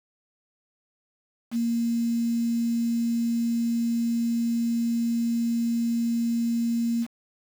sine tone with quantisation, 233.1 Hz, A#3, in tune, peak -22 dBFS, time 1.51-7.07 s, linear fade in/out 50 ms, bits 7, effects none

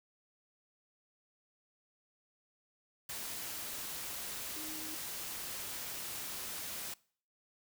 sine tone in noise, 312.1 Hz, D#4, 5 cents sharp, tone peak -48 dBFS, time 4.56-4.95 s, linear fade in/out 5 ms, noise white, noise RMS -42 dBFS, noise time 3.09-6.94 s, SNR -9 dB, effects noise-tail reverb RT60 0.5 s tail -23 dB re dry

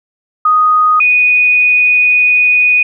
sine tone pair in turn, 1244.5 / 2478 Hz, D#6 / D#7, 0 / -8 cents, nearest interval octave, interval 1192 cents, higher second, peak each -6 / -6 dBFS, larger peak neither, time 0.45-1 / 1-2.83 s, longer second, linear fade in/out 5 ms, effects none

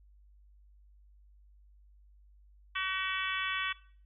harmonic tone, 378.7 Hz, F#4, 40 cents sharp, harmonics 3 / 4 / 5 / 6 / 7 / 8 / 9, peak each -37 / -38 / -39 / -40 / -40 / -41 / -42 dBFS, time 2.75-3.73 s, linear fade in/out 10 ms, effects noise-tail reverb RT60 0.5 s tail -18 dB re dry + added 50 Hz sine -57 dBFS peak until 4.05 s

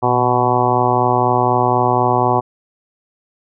harmonic tone with a mistuned harmonic, 124 Hz, B2, 7 cents sharp, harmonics 1 / 2 / 3 / 4 / 5 / 6 / 7 / 8 / 9, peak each -21 / -24 / -20 / -24 / -23 / -18 / -19 / -20 / -23 dBFS, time 0.02-2.41 s, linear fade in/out 20 ms, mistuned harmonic 1, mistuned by -52 cents, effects none

